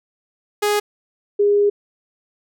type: tone pair in turn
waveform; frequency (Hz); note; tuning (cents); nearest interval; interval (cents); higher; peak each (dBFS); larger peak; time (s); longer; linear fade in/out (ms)
sawtooth / sine; 415.3 / 408.9; G#4 / G#4; 0 / -27; unison; 27; first; -12; neither; 0.62-0.8 / 1.39-1.7; second; 10
effects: none